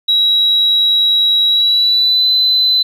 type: tone with pitch glide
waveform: sine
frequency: 3870 to 4025 Hz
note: B7 to B7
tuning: -36 to +32 cents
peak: -8 dBFS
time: 0.08-2.83 s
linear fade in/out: 10 ms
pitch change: +68 cents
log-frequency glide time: 1.48-2.3 s
effects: tanh soft clip ceiling -4 dBFS + 8-bit